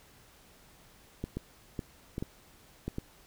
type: clicks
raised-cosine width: 3 ms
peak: -21 dBFS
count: 7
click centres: 1.24 / 1.37 / 1.792 / 2.181 / 2.225 / 2.88 / 2.984 s
effects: pink hiss -59 dBFS RMS until 3.26 s